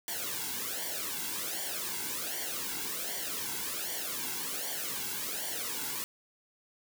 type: noise with flanger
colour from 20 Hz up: white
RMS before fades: -36 dBFS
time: 0.08-6.04 s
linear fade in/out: 0 ms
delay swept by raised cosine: 0.77 to 1.67 ms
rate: 1.3 Hz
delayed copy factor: -0.8
effects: none